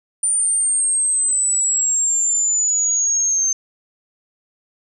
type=exponential sweep; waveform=sine; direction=down; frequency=9150 to 6272 Hz; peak=-15 dBFS; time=0.23-3.53 s; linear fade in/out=5 ms; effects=none